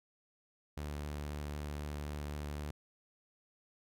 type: tone with vibrato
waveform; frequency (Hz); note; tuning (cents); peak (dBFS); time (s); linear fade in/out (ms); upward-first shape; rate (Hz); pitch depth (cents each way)
sawtooth; 73.7; D2; +7; -35; 0.77-2.71; 5; sine; 3.9; 10
effects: none